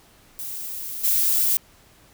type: noise with level steps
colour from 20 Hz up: violet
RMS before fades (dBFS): -32 / -20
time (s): 0.39-1.57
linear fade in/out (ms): 0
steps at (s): 1.03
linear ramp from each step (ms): 20
effects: pink hiss -54 dBFS RMS until 2.13 s